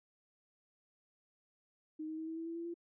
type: tone with pitch steps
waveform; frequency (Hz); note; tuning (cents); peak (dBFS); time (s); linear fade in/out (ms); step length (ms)
sine; 311.1 / 315.3 / 319.5 / 323.7 / 328.1 / 332.5 / 336.9 / 341.4; D#4 / D#4 / D#4 / E4 / E4 / E4 / E4 / F4; 0 / +23 / +46 / -31 / -8 / +15 / +38 / -39; -39; 1.99-2.742; 10; 94
effects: none